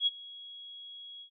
sine tone with ADSR envelope, 3322 Hz, G#7, in tune, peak -22 dBFS, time 0-1.3 s, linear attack 66 ms, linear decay 29 ms, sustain -22 dB, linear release 88 ms, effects none

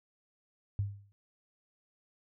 sine tone with exponential decay, 100.5 Hz, G2, 44 cents sharp, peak -26 dBFS, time 0.79-1.12 s, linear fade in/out 0 ms, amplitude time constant 71 ms, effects none

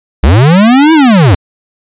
square linear two-way sweep, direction up then down, 56.3 to 329.6 to 79.8 Hz, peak -3 dBFS, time 0.23-1.35 s, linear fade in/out 5 ms, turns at 0.93 s, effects resampled to 8000 Hz

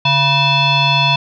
sine tone with frequency modulation, 1799 Hz, A6, 38 cents sharp, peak -10 dBFS, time 0.05-1.16 s, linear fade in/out 5 ms, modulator 828 Hz, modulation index 2.5, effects none

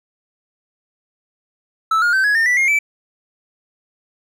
triangle tone with pitch steps, 1314 / 1424.7 / 1544.7 / 1674.8 / 1815.8 / 1968.8 / 2135 / 2314 Hz, E6 / F6 / G6 / G#6 / A#6 / B6 / C7 / D7, -6 / +34 / -26 / +14 / -46 / -6 / +34 / -26 cents, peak -11 dBFS, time 1.91-2.79 s, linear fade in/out 5 ms, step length 110 ms, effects none

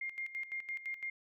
sine tone with tremolo, 2119 Hz, C7, 21 cents sharp, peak -36 dBFS, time 0.01-1.1 s, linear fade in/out 5 ms, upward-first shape square, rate 5.9 Hz, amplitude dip 75%, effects none

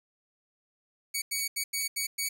10% pulse tone bursts at uneven times, 2248 Hz, C#7, 24 cents sharp, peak -20 dBFS, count 6, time 1.14-1.22 / 1.31-1.48 / 1.56-1.64 / 1.73-1.88 / 1.96-2.07 / 2.18-2.29 s, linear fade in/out 10 ms, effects none

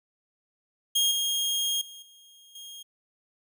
sawtooth tone with level steps, 3246 Hz, G#7, 40 cents flat, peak -18 / -22 / -40 / -49 / -38 dBFS, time 0.95-2.83 s, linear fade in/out 10 ms, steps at 1.11 / 1.81 / 2.02 / 2.55 s, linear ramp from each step 5 ms, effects none

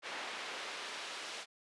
brown noise with band-pass filter sweep, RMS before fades -43 dBFS, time 0.02-1.46 s, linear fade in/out 50 ms, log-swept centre 2500 to 4300 Hz, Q 0.76, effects high-pass 400 Hz 12 dB/octave + resampled to 24000 Hz

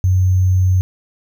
sine tone with sample-and-hold, 92.5 Hz, F#2, in tune, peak -10 dBFS, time 0.04-0.81 s, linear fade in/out 0 ms, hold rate 6300 Hz, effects none

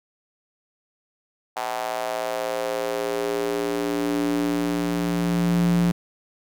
square tone with high-pass filter sweep, 58.27 Hz, A#1, in tune, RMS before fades -24 dBFS, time 1.56-5.92 s, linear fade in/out 10 ms, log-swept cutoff 780 to 160 Hz, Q 3.5, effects none

